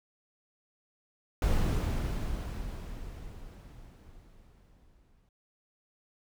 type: noise with exponential decay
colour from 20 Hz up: brown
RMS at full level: -25 dBFS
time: 1.42-5.29 s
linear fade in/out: 2 ms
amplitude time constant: 840 ms
effects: none

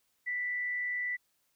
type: tone with frequency modulation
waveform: sine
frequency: 1975.5 Hz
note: B6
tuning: in tune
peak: -31 dBFS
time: 0.26-1.17 s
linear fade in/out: 20 ms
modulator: 129 Hz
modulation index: 0.22
effects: white hiss -75 dBFS RMS until 1.55 s

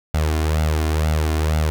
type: tone with flanger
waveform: sawtooth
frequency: 77.78 Hz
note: D#2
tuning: in tune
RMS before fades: -19 dBFS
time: 0.14-1.7 s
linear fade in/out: 0 ms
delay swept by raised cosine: 1.4 to 2.9 ms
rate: 2.1 Hz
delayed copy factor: +0.65
effects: none

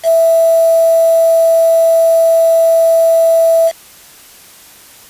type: tone with quantisation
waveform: sine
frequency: 659.3 Hz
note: E5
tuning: in tune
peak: -6 dBFS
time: 0.03-3.72 s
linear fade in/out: 50 ms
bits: 4
effects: white hiss -39 dBFS RMS until 5.09 s + resampled to 32000 Hz

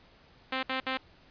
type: tone bursts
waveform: 5% pulse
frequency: 261.6 Hz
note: C4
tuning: in tune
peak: -18 dBFS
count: 3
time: 0.52-0.974 s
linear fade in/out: 5 ms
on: 110 ms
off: 62 ms
effects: pink hiss -59 dBFS RMS until 1.3 s + resampled to 11025 Hz

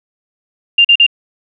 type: tone bursts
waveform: sine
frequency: 2794 Hz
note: F7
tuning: in tune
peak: -4 dBFS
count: 3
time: 0.78-1.065 s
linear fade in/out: 5 ms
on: 67 ms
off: 42 ms
effects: none

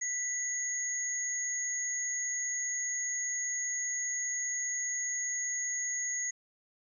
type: tone pair together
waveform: sine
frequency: 1975.5 / 6645 Hz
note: B6 / G#8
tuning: 0 / 0 cents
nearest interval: octave + major sixth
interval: 2100 cents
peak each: -38 / -32 dBFS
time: 0.01-6.31 s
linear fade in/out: 10 ms
effects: none

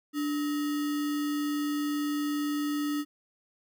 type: tone with sample-and-hold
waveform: sine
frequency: 293.7 Hz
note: D4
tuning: in tune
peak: -27 dBFS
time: 0.13-3.05 s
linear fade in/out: 50 ms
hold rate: 1575 Hz
effects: none

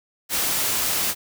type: noise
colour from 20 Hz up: white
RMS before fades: -23 dBFS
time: 0.29-1.15 s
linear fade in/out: 50 ms
effects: none

